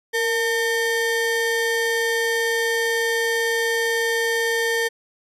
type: ring-modulated tone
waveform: square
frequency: 677 Hz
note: E5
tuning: 46 cents sharp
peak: -17 dBFS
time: 0.13-4.89 s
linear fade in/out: 20 ms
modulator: 1140 Hz
effects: resampled to 32000 Hz